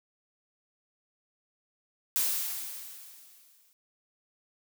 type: noise with exponential decay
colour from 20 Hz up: blue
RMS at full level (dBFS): -26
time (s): 2.16-3.73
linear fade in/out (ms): 0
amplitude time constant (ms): 340
effects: none